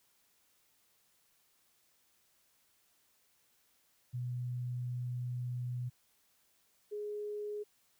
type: tone pair in turn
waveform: sine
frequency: 123.47 / 417.1 Hz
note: B2 / G#4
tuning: 0 / +7 cents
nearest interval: octave + major sixth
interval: 2107 cents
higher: second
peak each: -35 / -37 dBFS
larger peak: first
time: 4.13-5.9 / 6.91-7.64 s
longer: first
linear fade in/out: 20 ms
effects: white hiss -72 dBFS RMS until 7.99 s